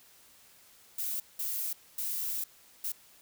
violet noise bursts at uneven times, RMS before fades -34 dBFS, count 4, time 0.98-1.2 / 1.39-1.73 / 1.98-2.44 / 2.84-2.92 s, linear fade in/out 5 ms, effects white hiss -59 dBFS RMS until 3.21 s

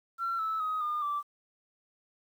sine tone with pitch steps, 1359 / 1308.2 / 1259.2 / 1212.1 / 1166.8 Hz, F6 / E6 / D#6 / D#6 / D6, -48 / -14 / +20 / -46 / -12 cents, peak -28 dBFS, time 0.18-1.23 s, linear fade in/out 50 ms, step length 210 ms, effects tanh soft clip ceiling -25 dBFS + 10-bit

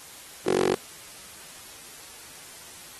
15% pulse tone with high-pass filter, 46.38 Hz, F#1, 5 cents sharp, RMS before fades -23 dBFS, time 0.46-0.75 s, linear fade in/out 10 ms, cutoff 340 Hz, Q 8.9, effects white hiss -45 dBFS RMS until 2.99 s + AAC 32 kbps

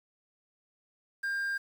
triangle tone with quantisation, 1600 Hz, G6, 35 cents sharp, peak -28 dBFS, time 1.23-1.58 s, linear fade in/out 10 ms, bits 9, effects none

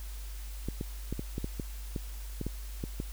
clicks, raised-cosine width 3 ms, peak -21 dBFS, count 12, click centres 0.686 / 0.811 / 1.126 / 1.194 / 1.381 / 1.444 / 1.598 / 1.962 / 2.413 / 2.466 / 2.839 / 3.001 s, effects added 50 Hz sine -38 dBFS peak until 3.12 s + white hiss -51 dBFS RMS until 3.12 s

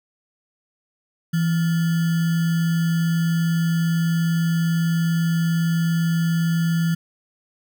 sine tone with sample-and-hold, 166.2 Hz, E3, 15 cents sharp, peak -17 dBFS, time 1.33-6.95 s, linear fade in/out 10 ms, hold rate 1575 Hz, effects none

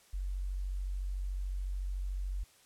sine tone, 46.88 Hz, F#1, 23 cents sharp, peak -33 dBFS, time 0.13-2.44 s, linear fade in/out 10 ms, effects white hiss -63 dBFS RMS until 2.65 s + low-pass 11000 Hz 12 dB/octave

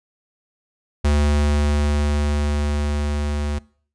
square tone with level ramp, 73.42 Hz, D2, in tune, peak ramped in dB -15 to -22 dBFS, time 1.04-3.59 s, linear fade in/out 10 ms, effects noise-tail reverb RT60 0.5 s tail -23 dB re dry + resampled to 22050 Hz

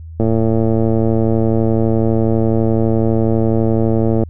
click train, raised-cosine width 2 ms, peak -3 dBFS, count 453, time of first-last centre 0.2-4.236 s, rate 112 Hz, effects added 81 Hz sine -29 dBFS peak until 4.29 s

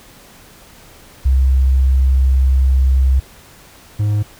sine / triangle tone pair in turn, 65.8 / 104.45 Hz, C2 / G#2, +10 / +10 cents, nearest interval minor sixth, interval 800 cents, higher second, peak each -9 / -11 dBFS, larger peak first, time 1.25-3.2 / 3.99-4.23 s, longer first, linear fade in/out 10 ms, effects pink hiss -43 dBFS RMS until 4.39 s

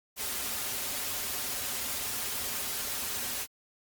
white noise with comb filter, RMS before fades -34 dBFS, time 0.16-3.47 s, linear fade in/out 50 ms, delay 6.1 ms, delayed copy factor -0.6, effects Opus 48 kbps

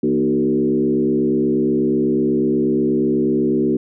sine tone with frequency modulation, 308 Hz, D#4, 17 cents flat, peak -14 dBFS, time 0.03-3.77 s, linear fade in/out 5 ms, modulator 68.2 Hz, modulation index 1.5, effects none

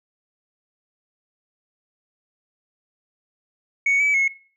sine tone with pitch steps, 2226 / 2292 / 2179 Hz, C#7 / D7 / C#7, +7 / -43 / -30 cents, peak -14 dBFS, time 3.86-4.28 s, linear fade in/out 5 ms, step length 140 ms, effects noise-tail reverb RT60 0.4 s tail -20 dB re dry + tanh soft clip ceiling -14 dBFS

